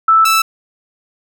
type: tone pair in turn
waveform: sine / sawtooth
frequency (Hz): 1318.5 / 1318.5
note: E6 / E6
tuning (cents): 0 / 0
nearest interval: unison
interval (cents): 0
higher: neither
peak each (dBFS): -6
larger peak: neither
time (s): 0.08-0.25 / 0.25-0.42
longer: neither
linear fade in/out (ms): 5
effects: none